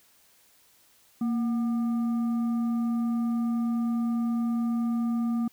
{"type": "tone with frequency modulation", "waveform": "sine", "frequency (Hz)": 232.4, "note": "A#3", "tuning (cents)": -5, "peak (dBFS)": -24, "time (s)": [1.21, 5.48], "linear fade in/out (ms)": 5, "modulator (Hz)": 970, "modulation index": 0.21, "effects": ["white hiss -61 dBFS RMS until 5.52 s"]}